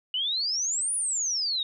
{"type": "exponential two-way sweep", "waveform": "sine", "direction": "up then down", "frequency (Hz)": [2890, 9956, 3670], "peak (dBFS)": -25, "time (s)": [0.14, 1.63], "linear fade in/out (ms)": 2, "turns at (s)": 0.95, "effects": []}